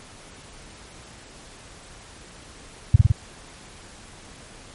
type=tone with echo; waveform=sine; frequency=100 Hz; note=G2; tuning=35 cents sharp; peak=-5 dBFS; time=2.94-2.96 s; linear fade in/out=5 ms; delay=53 ms; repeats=3; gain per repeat=-2 dB; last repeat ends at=3.119 s; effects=pink hiss -45 dBFS RMS until 4.74 s + MP3 48 kbps